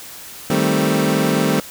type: chord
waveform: 25% pulse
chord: A half-diminished seventh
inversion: second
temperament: equal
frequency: 155.56 / 196 / 220 / 261.6 Hz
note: Eb3 / G3 / A3 / C4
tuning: 0 / 0 / 0 / 0 cents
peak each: -17 dBFS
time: 0.5-1.6 s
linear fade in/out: 2 ms
effects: white hiss -36 dBFS RMS until 1.7 s